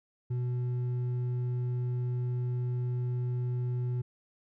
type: tone with hard clipping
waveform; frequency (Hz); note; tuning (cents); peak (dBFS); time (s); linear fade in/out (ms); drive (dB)
sine; 123.47; B2; 0; -30; 0.3-4.02; 10; 4
effects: none